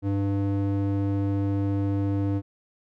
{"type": "tone with band-pass filter", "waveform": "square", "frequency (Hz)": 99.2, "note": "G2", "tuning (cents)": 21, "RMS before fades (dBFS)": -25, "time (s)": [0.02, 2.42], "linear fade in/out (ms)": 50, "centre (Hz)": 230, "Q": 1.5, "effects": []}